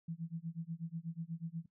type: tone with tremolo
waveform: sine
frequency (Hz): 165.5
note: E3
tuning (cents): +7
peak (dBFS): -36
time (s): 0.08-1.66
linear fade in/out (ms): 5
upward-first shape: sine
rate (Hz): 8.2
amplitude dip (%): 100
effects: noise-tail reverb RT60 0.1 s tail -18 dB re dry